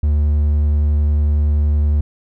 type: tone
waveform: triangle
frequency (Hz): 74.1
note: D2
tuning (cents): +16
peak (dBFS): -10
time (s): 0.03-2.01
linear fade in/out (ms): 5
effects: none